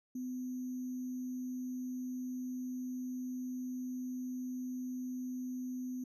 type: tone with sample-and-hold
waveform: sine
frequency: 253.1 Hz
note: B3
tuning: 43 cents sharp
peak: -37 dBFS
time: 0.15-6.04 s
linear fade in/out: 5 ms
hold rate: 6300 Hz
effects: resampled to 32000 Hz